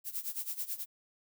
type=noise with tremolo; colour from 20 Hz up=violet; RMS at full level=-35 dBFS; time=0.04-0.86 s; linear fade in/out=50 ms; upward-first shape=sine; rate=9.2 Hz; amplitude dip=85%; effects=none